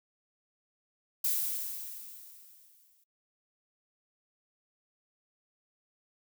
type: noise with exponential decay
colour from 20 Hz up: violet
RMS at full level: -28 dBFS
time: 1.24-3.04 s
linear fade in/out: 5 ms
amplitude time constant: 390 ms
effects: noise-tail reverb RT60 0.1 s tail -23 dB re dry